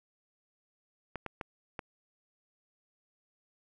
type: clicks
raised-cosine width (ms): 0.5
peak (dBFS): -22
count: 4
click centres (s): 1.157 / 1.263 / 1.412 / 1.792
effects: none